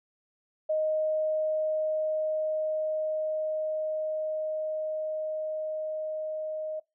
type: tone with level ramp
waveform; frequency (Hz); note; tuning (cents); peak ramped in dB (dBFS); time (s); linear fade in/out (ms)
sine; 622.3; D#5; 0; -24 to -31; 0.69-6.8; 10
effects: noise-tail reverb RT60 0.2 s tail -22 dB re dry